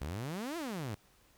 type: exponential two-way sweep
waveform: sawtooth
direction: up then down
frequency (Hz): 64.3 to 354.5 to 95.8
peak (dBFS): -33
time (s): 0.01-0.95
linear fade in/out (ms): 5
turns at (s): 0.57
effects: pink hiss -66 dBFS RMS until 1.37 s